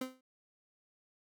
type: tone with exponential decay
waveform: 30% pulse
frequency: 258.3 Hz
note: C4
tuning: 22 cents flat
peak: -30 dBFS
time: 0.01-0.21 s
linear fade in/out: 5 ms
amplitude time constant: 42 ms
effects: none